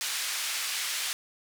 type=band-pass noise; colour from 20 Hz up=pink; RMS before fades=-32 dBFS; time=0.01-1.13 s; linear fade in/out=0 ms; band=2100 to 11000 Hz; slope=12 dB/octave; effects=none